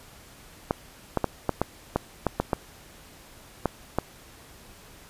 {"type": "clicks", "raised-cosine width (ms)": 1, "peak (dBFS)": -8, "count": 11, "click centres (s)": [0.709, 1.173, 1.243, 1.493, 1.616, 1.96, 2.267, 2.4, 2.532, 3.657, 3.986], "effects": ["pink hiss -50 dBFS RMS until 5.09 s", "resampled to 32000 Hz"]}